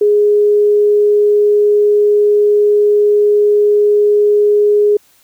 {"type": "tone", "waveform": "sine", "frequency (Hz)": 415.3, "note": "G#4", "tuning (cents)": 0, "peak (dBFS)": -7, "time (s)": [0.01, 4.97], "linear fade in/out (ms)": 5, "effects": ["white hiss -51 dBFS RMS until 5.23 s"]}